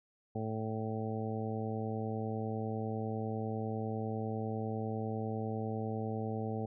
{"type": "harmonic tone", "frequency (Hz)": 110, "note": "A2", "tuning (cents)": 0, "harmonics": [1, 2, 3, 4, 5, 6, 7], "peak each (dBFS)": [-38, -39, -46, -41, -46, -49, -44], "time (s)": [0.35, 6.66], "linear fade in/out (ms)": 5, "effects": []}